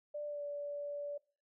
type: tone with pitch glide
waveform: sine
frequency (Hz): 590 to 578.2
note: D5 to D5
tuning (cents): +8 to -27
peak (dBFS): -38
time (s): 0.14-1.18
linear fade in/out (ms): 10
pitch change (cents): -35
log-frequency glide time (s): 0.26-0.43
effects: noise-tail reverb RT60 0.4 s tail -22 dB re dry